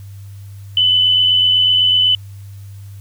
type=tone with amplitude modulation; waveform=sine; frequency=3006 Hz; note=F#7; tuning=27 cents sharp; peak=-8 dBFS; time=0.77-2.15 s; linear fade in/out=2 ms; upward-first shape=sine; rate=88 Hz; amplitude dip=35%; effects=added 99 Hz sine -31 dBFS peak until 3 s + white hiss -51 dBFS RMS until 3 s